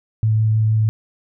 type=tone with vibrato; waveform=sine; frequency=109.4 Hz; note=A2; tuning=9 cents flat; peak=-13 dBFS; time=0.23-0.89 s; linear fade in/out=0 ms; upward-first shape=triangle; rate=6.4 Hz; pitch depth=11 cents each way; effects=none